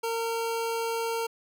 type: tone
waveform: 25% pulse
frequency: 458.1 Hz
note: A#4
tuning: 30 cents flat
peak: -24 dBFS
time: 0.03-1.27 s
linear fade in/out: 10 ms
effects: none